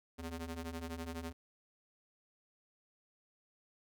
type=ring-modulated tone; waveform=sawtooth; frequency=164.81 Hz; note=E3; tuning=in tune; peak=-34 dBFS; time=0.18-1.33 s; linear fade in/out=20 ms; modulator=88.4 Hz; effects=none